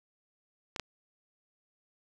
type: clicks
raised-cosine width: 0.2 ms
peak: -19 / -16 dBFS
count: 2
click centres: 0.762 / 0.797 s
effects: none